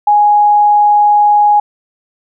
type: tone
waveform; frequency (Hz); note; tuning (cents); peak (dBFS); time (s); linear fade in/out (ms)
sine; 830.6; G#5; 0; -5; 0.07-1.6; 5
effects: none